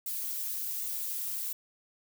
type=noise with flanger; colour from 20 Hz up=violet; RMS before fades=-35 dBFS; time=0.06-1.53 s; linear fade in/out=5 ms; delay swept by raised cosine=1.4 to 5.4 ms; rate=1.3 Hz; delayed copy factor=+0.75; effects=none